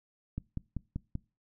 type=click train; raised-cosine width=5 ms; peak=-22 dBFS; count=5; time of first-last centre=0.38-1.154 s; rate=5.17 Hz; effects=noise-tail reverb RT60 0.3 s tail -23 dB re dry